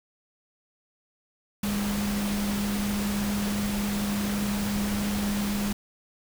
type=tone in noise; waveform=sine; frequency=204.2 Hz; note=G#3; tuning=29 cents flat; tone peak=-26 dBFS; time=1.63-5.73 s; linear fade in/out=5 ms; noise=pink; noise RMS=-33 dBFS; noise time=1.63-5.73 s; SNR=+4 dB; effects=none